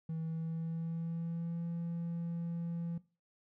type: tone with pitch glide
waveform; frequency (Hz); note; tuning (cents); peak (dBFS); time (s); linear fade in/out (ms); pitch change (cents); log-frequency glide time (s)
triangle; 161.6 to 169.24; E3 to E3; -34 to +46; -33; 0.09-2.98; 5; +80; 0.19-1.64
effects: noise-tail reverb RT60 0.3 s tail -19 dB re dry + tanh soft clip ceiling -29 dBFS